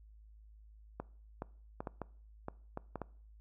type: clicks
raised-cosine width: 1 ms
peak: -25 dBFS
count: 9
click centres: 1 / 1.421 / 1.805 / 1.872 / 2.017 / 2.484 / 2.774 / 2.957 / 3.017 s
effects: noise-tail reverb RT60 0.5 s tail -22 dB re dry + added 53 Hz sine -55 dBFS peak until 3.4 s